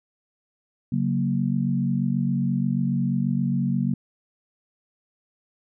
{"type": "chord", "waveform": "sine", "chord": "F# major", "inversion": "second", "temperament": "equal", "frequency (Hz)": [138.59, 185, 233.1], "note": ["C#3", "F#3", "A#3"], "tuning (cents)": [0, 0, 0], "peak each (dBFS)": -25, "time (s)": [0.92, 3.94], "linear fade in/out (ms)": 5, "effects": []}